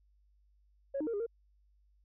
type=tone with pitch steps; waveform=sine; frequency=551 / 307 / 462.4 / 407 / 462.2 Hz; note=C#5 / D#4 / A#4 / G#4 / A#4; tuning=-11 / -23 / -14 / -35 / -15 cents; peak=-31 dBFS; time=0.94-1.265 s; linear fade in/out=10 ms; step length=65 ms; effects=tanh soft clip ceiling -29 dBFS + added 50 Hz sine -65 dBFS peak until 2.04 s